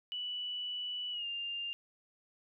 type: tone with pitch glide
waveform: sine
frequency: 2960 to 2800 Hz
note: F#7 to F7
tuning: 0 to +4 cents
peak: -36 dBFS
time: 0.12-1.73 s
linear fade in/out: 0 ms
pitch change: -96 cents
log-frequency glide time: 1.11-1.26 s
effects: none